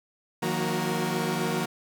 sawtooth tone cluster, 156.9 / 181 / 233.4 / 369.4 / 466.9 Hz, D#3 / F#3 / A#3 / F#4 / A#4, +15 / -38 / +2 / -3 / +3 cents, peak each -28 dBFS, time 0.42-1.66 s, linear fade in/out 10 ms, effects none

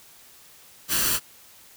white noise with comb filter, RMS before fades -23 dBFS, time 0.88-1.2 s, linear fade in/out 50 ms, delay 0.68 ms, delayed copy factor +0.55, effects white hiss -51 dBFS RMS until 1.76 s

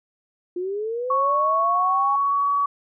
sine linear sweep, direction up, 348.4 to 830.6 Hz, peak -24 dBFS, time 0.56-2.16 s, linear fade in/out 5 ms
sine tone with pitch glide, 1108.7 to 1132.7 Hz, C#6 to C#6, 0 to +37 cents, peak -18 dBFS, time 1.1-2.66 s, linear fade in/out 5 ms, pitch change +37 cents, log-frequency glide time 1.99-2.51 s
effects none

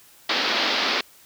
white band-pass noise, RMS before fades -23 dBFS, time 0.29-1.01 s, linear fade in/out 5 ms, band 210 to 4800 Hz, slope 48 dB/octave, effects white hiss -52 dBFS RMS until 1.25 s

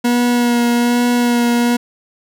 40% pulse tone with vibrato, 240.4 Hz, B3, 46 cents flat, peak -11 dBFS, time 0.04-1.77 s, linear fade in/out 10 ms, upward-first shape sine, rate 1.2 Hz, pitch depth 16 cents each way, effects none

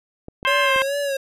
clicks, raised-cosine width 2 ms, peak -22 dBFS, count 3, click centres 0.284 / 0.429 / 0.761 s
harmonic tone, 527 Hz, C5, 12 cents sharp, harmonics 2 / 3 / 4 / 5 / 6, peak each -21 / -23 / -24 / -25 / -26 dBFS, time 0.45-0.82 s, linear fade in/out 0 ms
square tone with vibrato, 554.4 Hz, C#5, in tune, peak -22 dBFS, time 0.47-1.17 s, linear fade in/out 5 ms, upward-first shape sine, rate 2.4 Hz, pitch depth 60 cents each way
effects resampled to 32000 Hz

